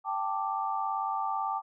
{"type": "chord", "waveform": "sine", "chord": "G suspended second", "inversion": "none", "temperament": "just", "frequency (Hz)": [784, 882, 1176], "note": ["G5", "A5", "D6"], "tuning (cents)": [0, 4, 2], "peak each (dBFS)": -33, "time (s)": [0.04, 1.62], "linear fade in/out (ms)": 50, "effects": []}